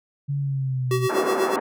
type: tone with pitch glide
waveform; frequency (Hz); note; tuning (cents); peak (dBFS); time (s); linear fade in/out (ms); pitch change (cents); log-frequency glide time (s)
sine; 141.4 to 125.25; C#3 to B2; +35 to +25; -22; 0.28-1.08; 20; -210; 0.39-0.92
type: tone with tremolo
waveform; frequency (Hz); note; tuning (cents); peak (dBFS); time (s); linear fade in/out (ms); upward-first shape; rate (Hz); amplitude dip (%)
square; 380; F#4; +46; -20; 0.91-1.56; 2; sine; 8.2; 70
type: band-pass noise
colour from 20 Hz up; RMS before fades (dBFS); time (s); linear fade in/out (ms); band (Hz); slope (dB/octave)
pink; -25; 1.09-1.6; 10; 280 to 1400; 24
effects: none